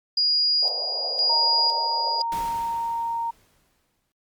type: tone with tremolo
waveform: sine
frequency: 4874 Hz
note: D#8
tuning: 37 cents flat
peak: -18 dBFS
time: 0.17-2.22 s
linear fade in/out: 5 ms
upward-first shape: square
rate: 0.98 Hz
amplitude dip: 55%
type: band-pass noise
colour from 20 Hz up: pink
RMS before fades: -36 dBFS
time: 0.62-2.22 s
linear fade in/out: 10 ms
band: 500 to 810 Hz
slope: 48 dB/octave
type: tone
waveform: sine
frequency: 926 Hz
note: A#5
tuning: 12 cents flat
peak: -24 dBFS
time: 1.29-3.31 s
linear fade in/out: 10 ms
type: noise with exponential decay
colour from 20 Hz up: pink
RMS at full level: -36 dBFS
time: 2.32-4.12 s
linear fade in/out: 0 ms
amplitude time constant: 390 ms
effects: Opus 48 kbps